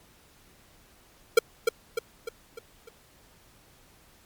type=tone with echo; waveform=square; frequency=460 Hz; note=A#4; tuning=23 cents flat; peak=-13 dBFS; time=1.37-1.39 s; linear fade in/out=5 ms; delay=300 ms; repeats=5; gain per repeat=-6 dB; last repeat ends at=2.89 s; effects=pink hiss -58 dBFS RMS until 4.25 s + MP3 96 kbps